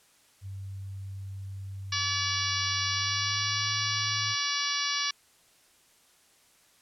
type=tone with pitch glide; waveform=sine; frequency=97.1 to 107.12 Hz; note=G2 to A2; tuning=-16 to -46 cents; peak=-36 dBFS; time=0.41-4.36 s; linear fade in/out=50 ms; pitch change=+170 cents; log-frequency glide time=2.83-3.72 s
type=harmonic tone; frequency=573 Hz; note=D5; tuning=43 cents flat; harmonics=2 / 3 / 4 / 5 / 6 / 7 / 8 / 9 / 10; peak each=-36 / -36 / -36 / -36 / -36 / -36 / -36 / -36 / -36 dBFS; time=1.92-5.11 s; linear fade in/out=5 ms
effects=white hiss -62 dBFS RMS until 6.81 s + low-pass 11000 Hz 12 dB/octave